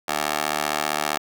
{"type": "tone with high-pass filter", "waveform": "15% pulse", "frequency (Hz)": 75.2, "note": "D2", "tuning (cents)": 42, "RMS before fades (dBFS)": -25, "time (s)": [0.08, 1.18], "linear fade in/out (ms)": 5, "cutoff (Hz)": 700, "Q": 0.9, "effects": []}